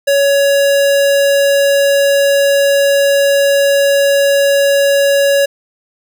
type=tone; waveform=square; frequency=560 Hz; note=C#5; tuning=18 cents sharp; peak=-9 dBFS; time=0.07-5.46 s; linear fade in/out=10 ms; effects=none